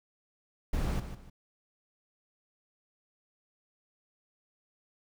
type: noise with echo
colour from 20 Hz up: brown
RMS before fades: -30 dBFS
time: 0.73-1 s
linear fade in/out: 5 ms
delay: 150 ms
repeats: 2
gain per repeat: -10 dB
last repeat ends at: 1.3 s
effects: none